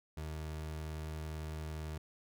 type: tone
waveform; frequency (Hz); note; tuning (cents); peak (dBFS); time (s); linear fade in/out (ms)
30% pulse; 77.78; D#2; 0; -37; 0.17-1.98; 5
effects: none